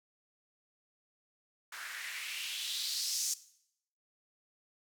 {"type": "noise with band-pass filter sweep", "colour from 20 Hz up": "blue", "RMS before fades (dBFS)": -38, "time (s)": [1.72, 3.34], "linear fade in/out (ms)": 5, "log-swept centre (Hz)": [1400, 6400], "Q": 2.9, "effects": ["noise-tail reverb RT60 0.7 s tail -17 dB re dry"]}